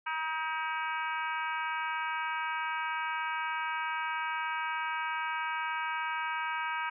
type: harmonic tone with a mistuned harmonic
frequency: 316.8 Hz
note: D#4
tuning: 31 cents sharp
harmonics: 3 / 4 / 5 / 6 / 7 / 8 / 9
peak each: -35 / -38 / -37 / -47 / -40 / -45 / -47 dBFS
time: 0.06-6.9 s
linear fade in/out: 10 ms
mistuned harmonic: 7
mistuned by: +48 cents
effects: none